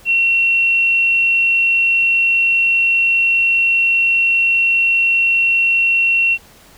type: tone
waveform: sine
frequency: 2725 Hz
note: F7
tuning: 43 cents flat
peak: -11 dBFS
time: 0.05-6.38 s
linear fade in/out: 50 ms
effects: pink hiss -45 dBFS RMS until 6.77 s